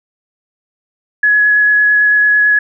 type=tone with vibrato; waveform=sine; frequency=1687 Hz; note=G#6; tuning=27 cents sharp; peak=-7 dBFS; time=1.23-2.59 s; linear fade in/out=5 ms; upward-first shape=square; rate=9 Hz; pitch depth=8 cents each way; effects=none